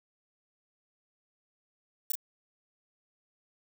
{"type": "noise with echo", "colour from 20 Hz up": "violet", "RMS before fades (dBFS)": -29, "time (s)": [2.1, 2.12], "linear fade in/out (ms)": 2, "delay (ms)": 34, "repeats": 1, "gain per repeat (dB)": -4, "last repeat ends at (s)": 2.154, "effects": []}